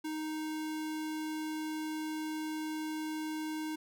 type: tone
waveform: square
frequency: 311.1 Hz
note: D#4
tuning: in tune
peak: -36 dBFS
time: 0.04-3.76 s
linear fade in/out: 10 ms
effects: none